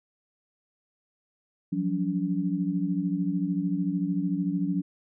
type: tone cluster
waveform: sine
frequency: 174.3 / 187.7 / 285.5 Hz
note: F3 / F#3 / D4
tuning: -3 / +25 / -49 cents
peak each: -29 dBFS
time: 1.72-4.82 s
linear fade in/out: 10 ms
effects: none